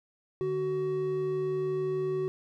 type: tone pair together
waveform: triangle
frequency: 148.9 / 375.2 Hz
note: D3 / F#4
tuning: +24 / +24 cents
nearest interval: octave + major third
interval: 1600 cents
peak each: -35 / -26 dBFS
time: 0.41-2.28 s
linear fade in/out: 0 ms
effects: none